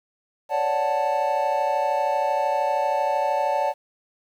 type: chord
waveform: triangle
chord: D major seventh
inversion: third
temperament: equal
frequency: 554.4 / 587.3 / 740 / 880 Hz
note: C#5 / D5 / F#5 / A5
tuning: 0 / 0 / 0 / 0 cents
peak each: -26 / -24 / -25 / -22 dBFS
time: 0.49-3.74 s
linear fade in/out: 50 ms
effects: 9-bit